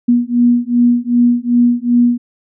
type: beating tone pair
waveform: sine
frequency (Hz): 239.8 / 242.4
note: A#3 / B3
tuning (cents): +49 / -32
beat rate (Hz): 2.6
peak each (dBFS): -12 / -12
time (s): 0.08-2.18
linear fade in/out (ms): 10
effects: none